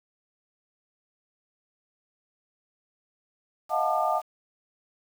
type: tone cluster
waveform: sine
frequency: 630 / 699 / 740 / 880 / 1203 Hz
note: D#5 / F5 / F#5 / A5 / D6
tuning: +21 / +1 / 0 / 0 / +41 cents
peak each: -29 dBFS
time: 3.69-4.22 s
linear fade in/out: 50 ms
effects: 8-bit